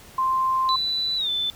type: tone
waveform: sine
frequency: 1046.5 Hz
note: C6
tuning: in tune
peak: -19 dBFS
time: 0.18-0.76 s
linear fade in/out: 5 ms
type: tone with pitch glide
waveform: sine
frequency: 3977 to 3523 Hz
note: B7 to A7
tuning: +11 to +1 cents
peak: -22 dBFS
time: 0.69-1.5 s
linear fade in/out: 0 ms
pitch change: -210 cents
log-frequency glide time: 1.17-1.29 s
effects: pink hiss -47 dBFS RMS until 1.55 s